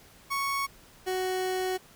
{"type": "tone pair in turn", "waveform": "30% pulse", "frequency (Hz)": [1108.7, 371.7], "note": ["C#6", "F#4"], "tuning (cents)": [0, 8], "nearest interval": "octave + perfect fifth", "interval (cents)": 1892, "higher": "first", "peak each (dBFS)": -25, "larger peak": "neither", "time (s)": [[0.3, 0.67], [1.06, 1.78]], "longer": "second", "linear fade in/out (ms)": 20, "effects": ["pink hiss -55 dBFS RMS until 1.95 s"]}